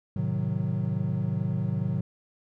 triangle chord, A diminished seventh, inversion none, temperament equal with one note detuned, 108.55 / 130.81 / 155.56 / 185 Hz, A2 / C3 / Eb3 / Gb3, -23 / 0 / 0 / 0 cents, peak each -29 dBFS, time 0.16-2.01 s, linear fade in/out 5 ms, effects none

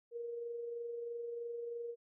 sine tone with amplitude modulation, 471 Hz, A#4, 18 cents sharp, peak -38 dBFS, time 0.11-1.96 s, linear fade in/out 50 ms, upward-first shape sine, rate 23.1 Hz, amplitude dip 35%, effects none

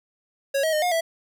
square tone with pitch steps, 552 / 637 / 612 / 715 / 658 Hz, C#5 / D#5 / D#5 / F5 / E5, -7 / +41 / -29 / +41 / -3 cents, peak -21 dBFS, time 0.54-1.01 s, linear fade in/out 10 ms, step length 94 ms, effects none

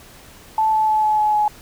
sine tone with pitch steps, 875 / 868.5 / 862 / 855.5 / 849.1 / 842.8 Hz, A5 / A5 / A5 / A5 / G#5 / G#5, -10 / -23 / -36 / -49 / +38 / +25 cents, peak -14 dBFS, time 0.58-1.48 s, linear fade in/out 2 ms, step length 150 ms, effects pink hiss -44 dBFS RMS until 1.61 s

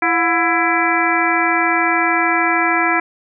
harmonic tone with a mistuned harmonic, 333.4 Hz, E4, 20 cents sharp, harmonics 1 / 2 / 3 / 4 / 5 / 6 / 7, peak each -21 / -21 / -21 / -21 / -21 / -21 / -21 dBFS, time 0.02-3 s, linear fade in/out 5 ms, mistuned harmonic 2, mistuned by +130 cents, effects none

